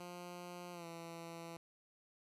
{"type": "tone with pitch glide", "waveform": "10% pulse", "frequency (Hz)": [176.6, 167.36], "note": ["F3", "E3"], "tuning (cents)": [20, 27], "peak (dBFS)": -39, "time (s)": [0, 1.57], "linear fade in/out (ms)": 2, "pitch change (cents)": -93, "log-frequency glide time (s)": [0.72, 0.86], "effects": ["resampled to 32000 Hz"]}